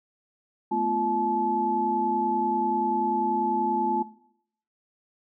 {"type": "tone cluster", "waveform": "sine", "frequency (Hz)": [217.5, 247.8, 344.5, 863], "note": ["A3", "B3", "F4", "A5"], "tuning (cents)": [-20, 6, -24, -34], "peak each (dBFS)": [-31, -33, -30, -25], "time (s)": [0.71, 4.03], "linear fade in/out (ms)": 10, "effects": ["noise-tail reverb RT60 0.7 s tail -18 dB re dry"]}